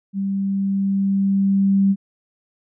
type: tone with level ramp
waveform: sine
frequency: 196 Hz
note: G3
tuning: in tune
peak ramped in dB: -20 to -12 dBFS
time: 0.13-1.96 s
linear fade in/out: 50 ms
effects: none